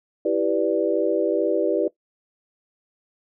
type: chord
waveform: sine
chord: E minor seventh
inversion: none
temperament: equal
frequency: 329.6 / 392 / 493.9 / 587.3 Hz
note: E4 / G4 / B4 / D5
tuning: 0 / 0 / 0 / 0 cents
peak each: -24 dBFS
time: 0.25-1.88 s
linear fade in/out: 5 ms
effects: noise-tail reverb RT60 0.1 s tail -18 dB re dry

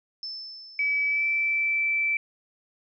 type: tone with exponential decay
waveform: sine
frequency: 5274 Hz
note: E8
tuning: in tune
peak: -31 dBFS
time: 0.23-1.8 s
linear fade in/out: 1 ms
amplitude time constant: 340 ms
type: tone with pitch glide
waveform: sine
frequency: 2290 to 2326 Hz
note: D7 to D7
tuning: -44 to -17 cents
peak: -22 dBFS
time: 0.79-2.17 s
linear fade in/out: 2 ms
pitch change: +27 cents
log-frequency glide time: 1.08-1.25 s
effects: none

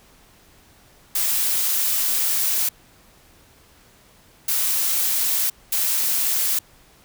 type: noise bursts at uneven times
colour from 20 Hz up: blue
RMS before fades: -21 dBFS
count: 3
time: 1.15-2.69 / 4.48-5.5 / 5.72-6.59 s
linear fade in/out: 5 ms
effects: pink hiss -53 dBFS RMS until 7.04 s

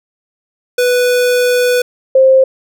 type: tone pair in turn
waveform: square / sine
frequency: 493.9 / 527.5 Hz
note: B4 / C5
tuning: 0 / +14 cents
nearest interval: minor second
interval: 114 cents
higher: second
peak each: -10 / -4 dBFS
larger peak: second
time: 0.78-1.82 / 2.15-2.44 s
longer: first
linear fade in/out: 5 ms
effects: none

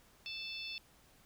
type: harmonic tone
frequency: 880 Hz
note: A5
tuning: in tune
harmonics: 3 / 4 / 5 / 6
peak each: -44 / -46 / -48 / -50 dBFS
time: 0.26-0.78 s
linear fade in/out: 0 ms
effects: pink hiss -65 dBFS RMS until 1.25 s

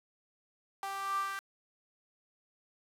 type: tone with high-pass filter sweep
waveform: sawtooth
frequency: 392 Hz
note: G4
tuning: in tune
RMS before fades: -36 dBFS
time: 0.83-1.39 s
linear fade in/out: 0 ms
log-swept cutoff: 900 to 1400 Hz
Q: 9.8
effects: resampled to 32000 Hz + 9-bit

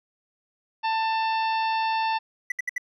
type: harmonic tone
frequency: 890 Hz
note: A5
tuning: 20 cents sharp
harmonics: 1 / 2 / 3 / 4 / 5 / 6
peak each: -23 / -34 / -33 / -39 / -39 / -45 dBFS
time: 0.83-2.19 s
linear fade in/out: 20 ms
type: tone bursts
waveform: triangle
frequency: 1981 Hz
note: B6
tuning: 5 cents sharp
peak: -22 dBFS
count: 4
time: 2.5-2.781 s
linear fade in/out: 5 ms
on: 20 ms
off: 67 ms
effects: none

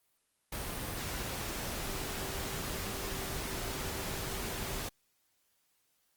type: tone in noise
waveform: sine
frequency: 387.1 Hz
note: G4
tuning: 22 cents flat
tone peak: -47 dBFS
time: 1.83-4.81 s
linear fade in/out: 5 ms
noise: pink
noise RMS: -38 dBFS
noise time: 0.52-4.89 s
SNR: -12 dB
effects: white hiss -75 dBFS RMS until 6.16 s + Opus 32 kbps

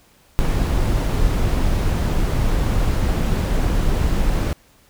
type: noise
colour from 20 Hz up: brown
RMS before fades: -18 dBFS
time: 0.39-4.53 s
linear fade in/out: 0 ms
effects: pink hiss -54 dBFS RMS until 4.89 s

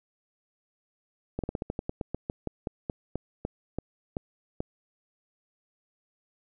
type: slowing click train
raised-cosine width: 2 ms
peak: -17 dBFS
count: 19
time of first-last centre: 1.39-4.605 s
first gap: 47 ms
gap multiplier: 1.14
effects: none

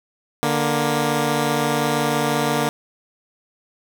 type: tone pair together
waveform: 10% pulse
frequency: 148.1 / 235.1 Hz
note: D3 / A#3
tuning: +15 / +15 cents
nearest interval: minor sixth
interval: 800 cents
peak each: -13 dBFS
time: 0.43-2.69 s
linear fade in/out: 0 ms
effects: 7-bit

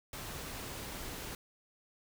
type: noise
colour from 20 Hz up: pink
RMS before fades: -43 dBFS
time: 0.13-1.35 s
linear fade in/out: 2 ms
effects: none

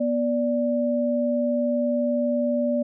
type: tone pair together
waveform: sine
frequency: 243.1 / 585 Hz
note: B3 / D5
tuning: -27 / -7 cents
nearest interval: octave + minor third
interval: 1520 cents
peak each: -23 dBFS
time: 0-2.83 s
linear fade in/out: 10 ms
effects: none

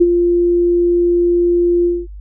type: tone with ADSR envelope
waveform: sine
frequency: 347.9 Hz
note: F4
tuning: 7 cents flat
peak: -4 dBFS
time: 0-2.07 s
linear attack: 16 ms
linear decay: 36 ms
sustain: -6 dB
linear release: 220 ms
effects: added 50 Hz sine -29 dBFS peak until 2.2 s

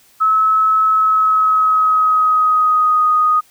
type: tone with pitch glide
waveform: sine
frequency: 1294 to 1243.4 Hz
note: E6 to D#6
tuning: -32 to -2 cents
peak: -10 dBFS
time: 0.2-3.41 s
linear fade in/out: 20 ms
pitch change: -70 cents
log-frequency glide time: 0.86-3.08 s
effects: white hiss -51 dBFS RMS until 3.5 s

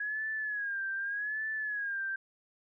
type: tone with vibrato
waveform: sine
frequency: 1661.2 Hz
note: G#6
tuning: in tune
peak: -32 dBFS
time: 0-2.16 s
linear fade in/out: 5 ms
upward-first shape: sine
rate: 0.84 Hz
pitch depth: 95 cents each way
effects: none

